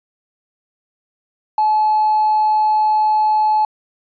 triangle tone with hard clipping, 858 Hz, A5, 44 cents flat, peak -12 dBFS, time 1.58-3.65 s, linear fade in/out 2 ms, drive 3 dB, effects resampled to 11025 Hz

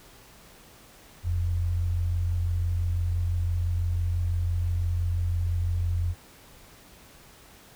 sine tone pair together, 41.06 / 87 Hz, E1 / F2, -6 / -6 cents, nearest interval octave + minor second, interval 1300 cents, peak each -31 / -24 dBFS, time 1.23-6.15 s, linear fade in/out 50 ms, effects pink hiss -52 dBFS RMS until 7.75 s

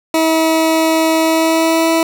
20% pulse tone with pitch glide, 321.8 to 327.2 Hz, E4 to E4, -42 to -13 cents, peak -6 dBFS, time 0.14-2.03 s, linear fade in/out 2 ms, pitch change +29 cents, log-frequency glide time 1.19-1.92 s, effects none

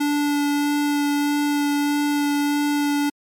square tone with vibrato, 290.2 Hz, D4, 21 cents flat, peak -19 dBFS, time 0-3.1 s, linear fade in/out 10 ms, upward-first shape sine, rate 1.6 Hz, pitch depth 9 cents each way, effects MP3 96 kbps

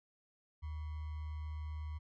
sine tone with sample-and-hold, 77 Hz, D#2, 17 cents flat, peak -39 dBFS, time 0.62-1.99 s, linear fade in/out 20 ms, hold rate 1050 Hz, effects low-pass 3000 Hz 12 dB/octave

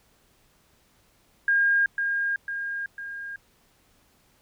sine tone with echo, 1617 Hz, G#6, 47 cents flat, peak -18 dBFS, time 1.48-1.86 s, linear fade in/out 2 ms, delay 500 ms, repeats 3, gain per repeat -5 dB, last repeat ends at 3.36 s, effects pink hiss -63 dBFS RMS until 4.41 s

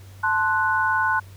sine chord, F# diminished, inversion first, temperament equal, 880 / 1046.5 / 1480 Hz, A5 / C6 / F#6, 0 / 0 / 0 cents, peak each -24 / -24 / -21 dBFS, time 0.23-1.2 s, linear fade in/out 10 ms, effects added 96 Hz sine -41 dBFS peak until 1.36 s + pink hiss -52 dBFS RMS until 1.36 s

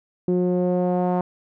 sawtooth tone with low-pass filter sweep, 179.7 Hz, F3, 50 cents sharp, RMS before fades -21 dBFS, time 0.28-1.21 s, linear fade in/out 2 ms, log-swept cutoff 380 to 840 Hz, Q 2.7, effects none

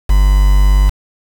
triangle tone with quantisation, 49 Hz, G1, in tune, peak -4 dBFS, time 0.09-0.9 s, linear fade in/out 10 ms, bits 4, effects none

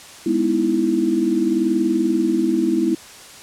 sine chord, E major seventh, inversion first, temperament just, 206 / 247.2 / 309 / 329.6 Hz, G#3 / B3 / D#4 / E4, -14 / +2 / -12 / 0 cents, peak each -24 / -22 / -24 / -18 dBFS, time 0.26-2.95 s, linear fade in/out 5 ms, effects white hiss -40 dBFS RMS until 3.42 s + low-pass 9000 Hz 12 dB/octave

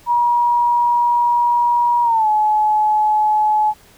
sine tone with pitch glide, 957 to 852.6 Hz, A#5 to G#5, +45 to +45 cents, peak -12 dBFS, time 0.06-3.74 s, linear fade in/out 50 ms, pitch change -200 cents, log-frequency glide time 2.03-2.28 s, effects pink hiss -48 dBFS RMS until 3.97 s

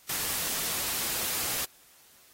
white noise, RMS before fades -31 dBFS, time 0.09-1.65 s, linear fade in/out 5 ms, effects white hiss -58 dBFS RMS until 2.33 s + AAC 48 kbps

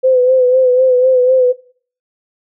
sine tone with vibrato, 509 Hz, C5, 48 cents flat, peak -7 dBFS, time 0.03-1.53 s, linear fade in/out 20 ms, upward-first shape sine, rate 4 Hz, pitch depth 45 cents each way, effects noise-tail reverb RT60 0.5 s tail -21 dB re dry

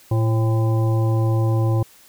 harmonic tone with a mistuned harmonic, 112.8 Hz, A2, 44 cents sharp, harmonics 1 / 3 / 5 / 7 / 9, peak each -16 / -26 / -30 / -33 / -35 dBFS, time 0.11-1.83 s, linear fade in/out 5 ms, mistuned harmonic 5, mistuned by -72 cents, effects white hiss -50 dBFS RMS until 2.08 s

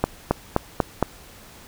accelerating click train, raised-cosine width 1 ms, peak -3 dBFS, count 5, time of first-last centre 0.04-1.027 s, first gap 270 ms, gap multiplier 0.94, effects pink hiss -46 dBFS RMS until 1.67 s

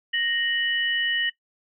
sine tone pair together, 1864.7 / 2960 Hz, A#6 / F#7, 0 / 0 cents, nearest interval minor sixth, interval 800 cents, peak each -25 dBFS, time 0.13-1.3 s, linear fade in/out 10 ms, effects noise-tail reverb RT60 0.1 s tail -17 dB re dry

